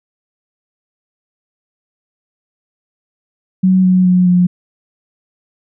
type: tone with pitch steps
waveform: sine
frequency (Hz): 186.7 / 184.02 / 181.39 / 178.78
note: F#3 / F#3 / F#3 / F3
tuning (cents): +16 / -9 / -34 / +41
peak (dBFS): -7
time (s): 3.63-4.47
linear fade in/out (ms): 10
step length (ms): 210
effects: none